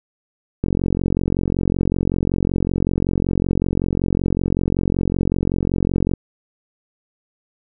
click train, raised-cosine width 3 ms, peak -6 dBFS, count 250, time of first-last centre 0.64-6.137 s, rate 45.3 Hz, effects none

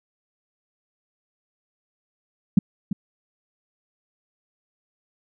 sine tone with echo, 194.2 Hz, G3, 16 cents flat, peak -9 dBFS, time 2.57-2.59 s, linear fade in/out 5 ms, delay 340 ms, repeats 1, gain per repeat -11 dB, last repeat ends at 2.93 s, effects none

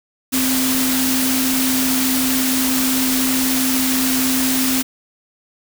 sine tone in noise, 260 Hz, C4, 11 cents flat, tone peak -18 dBFS, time 0.32-4.83 s, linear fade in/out 20 ms, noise white, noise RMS -20 dBFS, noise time 0.32-4.83 s, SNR -1 dB, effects none

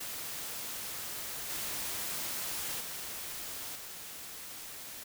white noise with level steps, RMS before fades -40 / -37 / -41 / -45 dBFS, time 0-5.04 s, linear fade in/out 10 ms, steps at 1.49 / 2.8 / 3.75 s, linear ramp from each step 10 ms, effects none

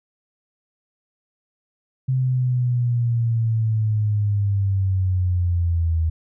sine linear sweep, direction down, 130.81 to 80 Hz, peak -17 dBFS, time 2.08-6.1 s, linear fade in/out 10 ms, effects none

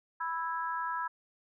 harmonic tone, 329.6 Hz, E4, in tune, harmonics 3 / 4 / 5, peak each -34 / -37 / -39 dBFS, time 0.2-1.08 s, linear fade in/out 10 ms, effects none

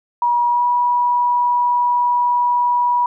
sine tone with pitch glide, 960 to 971.7 Hz, B5 to B5, -49 to -28 cents, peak -13 dBFS, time 0.22-3.06 s, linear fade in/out 2 ms, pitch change +21 cents, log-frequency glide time 0.5-0.64 s, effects none

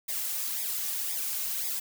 blue noise with flanger, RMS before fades -32 dBFS, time 0.08-1.8 s, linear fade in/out 10 ms, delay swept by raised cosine 0.68 to 3.08 ms, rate 1.9 Hz, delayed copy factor -0.95, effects none

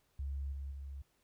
sine tone with level steps, 69.1 Hz, C#2, 5 cents flat, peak -36 / -39 / -42 dBFS, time 0.19-1.02 s, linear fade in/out 5 ms, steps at 0.52 / 0.71 s, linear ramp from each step 10 ms, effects pink hiss -75 dBFS RMS until 1.23 s

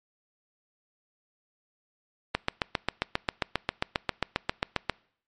click train, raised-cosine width 0.3 ms, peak -8 dBFS, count 20, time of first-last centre 2.35-4.897 s, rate 7.46 Hz, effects noise-tail reverb RT60 0.6 s tail -25 dB re dry + MP3 48 kbps

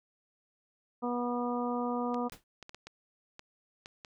harmonic tone, 243 Hz, B3, 28 cents flat, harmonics 1 / 2 / 3 / 4 / 5, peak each -33 / -36 / -38 / -39 / -40 dBFS, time 1.02-2.29 s, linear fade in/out 20 ms
clicks, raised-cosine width 0.2 ms, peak -28 dBFS, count 9, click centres 2.144 / 2.297 / 2.627 / 2.694 / 2.746 / 2.87 / 3.394 / 3.859 / 4.048 s
pink noise with exponential decay, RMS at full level -41 dBFS, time 2.32-2.44 s, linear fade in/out 2 ms, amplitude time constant 24 ms
effects none

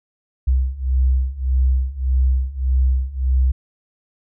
sine beating tone pair, 63.7 / 65.4 Hz, C2 / C2, -46 / 0 cents, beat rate 1.7 Hz, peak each -19 / -17 dBFS, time 0.47-3.52 s, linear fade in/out 10 ms, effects none

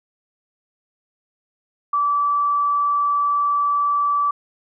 sine tone, 1157 Hz, D6, 26 cents flat, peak -16 dBFS, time 1.93-4.31 s, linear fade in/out 5 ms, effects none

